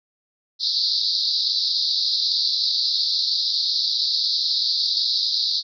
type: band-pass noise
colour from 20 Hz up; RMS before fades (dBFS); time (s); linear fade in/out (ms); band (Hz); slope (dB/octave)
white; -22; 0.59-5.63; 50; 3800 to 5000; 96
effects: none